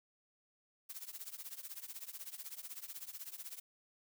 blue noise with tremolo, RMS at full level -44 dBFS, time 0.89-3.6 s, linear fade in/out 10 ms, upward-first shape triangle, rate 16 Hz, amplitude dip 95%, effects none

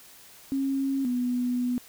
sine tone pair in turn, 271.8 / 246.7 Hz, C#4 / B3, -34 / -2 cents, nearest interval major second, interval 168 cents, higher first, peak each -24 dBFS, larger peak neither, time 0.52-1.05 / 1.05-1.78 s, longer second, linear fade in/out 0 ms, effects white hiss -51 dBFS RMS until 1.88 s

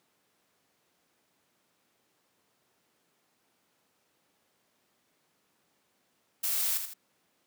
blue noise with echo, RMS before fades -30 dBFS, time 6.43-6.78 s, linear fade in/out 10 ms, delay 80 ms, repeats 2, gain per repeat -7 dB, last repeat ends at 6.94 s, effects pink hiss -72 dBFS RMS until 7.46 s + high-pass 200 Hz 12 dB/octave

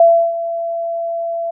sine tone with ADSR envelope, 673 Hz, E5, 36 cents sharp, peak -4 dBFS, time 0-1.51 s, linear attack 3 ms, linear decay 320 ms, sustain -14 dB, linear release 10 ms, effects none

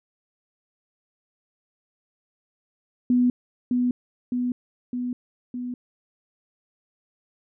sine tone with echo, 247 Hz, B3, in tune, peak -16 dBFS, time 3.1-3.3 s, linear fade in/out 2 ms, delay 610 ms, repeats 4, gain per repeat -3 dB, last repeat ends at 5.74 s, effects none

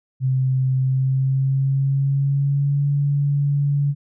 sine tone with pitch glide, 130.81 to 142.65 Hz, C3 to C#3, 0 to +50 cents, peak -16 dBFS, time 0.2-3.95 s, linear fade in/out 50 ms, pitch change +150 cents, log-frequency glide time 0.78-2.87 s, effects none

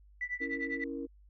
sine tone with tremolo, 1975.5 Hz, B6, in tune, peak -30 dBFS, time 0.21-0.84 s, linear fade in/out 2 ms, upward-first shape triangle, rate 10 Hz, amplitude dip 100%
sine chord, A# diminished, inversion first, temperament equal, 277.2 / 329.6 / 466.2 Hz, C#4 / E4 / A#4, 0 / 0 / 0 cents, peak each -38 / -41 / -41 dBFS, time 0.4-1.07 s, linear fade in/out 20 ms
effects tanh soft clip ceiling -24 dBFS + added 50 Hz sine -56 dBFS peak until 1.29 s

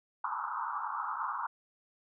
pink band-pass noise, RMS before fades -36 dBFS, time 0.24-1.47 s, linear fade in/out 5 ms, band 850 to 1400 Hz, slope 96 dB/octave, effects none

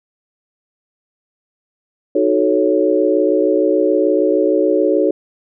sine chord, D# half-diminished seventh, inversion none, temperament equal with one note detuned, 311.1 / 370 / 436.7 / 554.4 Hz, D#4 / F#4 / A4 / C#5, 0 / 0 / -13 / 0 cents, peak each -17 dBFS, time 2.15-5.11 s, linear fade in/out 5 ms, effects none

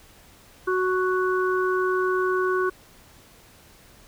harmonic tone, 370.4 Hz, F#4, 2 cents sharp, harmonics 1 / 3 / 4, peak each -22 / -27 / -28 dBFS, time 0.67-2.7 s, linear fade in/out 10 ms, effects pink hiss -52 dBFS RMS until 4.07 s

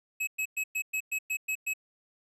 square tone bursts, 2567 Hz, E7, 47 cents flat, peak -29 dBFS, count 9, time 0.2-1.737 s, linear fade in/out 10 ms, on 73 ms, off 110 ms, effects resampled to 32000 Hz

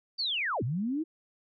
sine linear two-way sweep, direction down then up, 4699 to 103.83 to 331.9 Hz, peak -28 dBFS, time 0.18-1.04 s, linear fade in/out 20 ms, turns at 0.63 s, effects none

